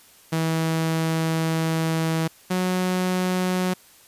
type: tone pair in turn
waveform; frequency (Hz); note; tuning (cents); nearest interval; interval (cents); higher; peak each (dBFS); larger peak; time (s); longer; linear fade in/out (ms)
sawtooth; 161.9 / 183.26; E3 / F#3; -31 / -16; major second; 215; second; -17; neither; 0.32-2.28 / 2.5-3.74; first; 10
effects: white hiss -52 dBFS RMS until 4.07 s + resampled to 32000 Hz